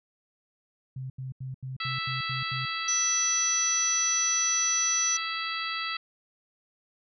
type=tone bursts; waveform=sine; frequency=130.81 Hz; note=C3; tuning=in tune; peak=-33 dBFS; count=8; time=0.96-2.654 s; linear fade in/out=5 ms; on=140 ms; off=82 ms
type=harmonic tone; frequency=659.3 Hz; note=E5; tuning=in tune; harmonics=2 / 3 / 4 / 5 / 6 / 7; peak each=-34 / -36 / -37 / -38 / -39 / -39 dBFS; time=1.8-5.97 s; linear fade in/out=5 ms
type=tone; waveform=sine; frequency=5920 Hz; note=F#8; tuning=in tune; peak=-24 dBFS; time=2.88-5.17 s; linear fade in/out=5 ms
effects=none